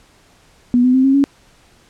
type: tone with pitch steps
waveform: sine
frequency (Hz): 244.5 / 252.7 / 261.1 / 269.9 / 278.9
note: B3 / B3 / C4 / C#4 / C#4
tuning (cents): -17 / +40 / -3 / -46 / +11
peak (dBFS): -9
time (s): 0.74-1.24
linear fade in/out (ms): 0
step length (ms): 100
effects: pink hiss -51 dBFS RMS until 1.89 s + low-pass 9000 Hz 12 dB/octave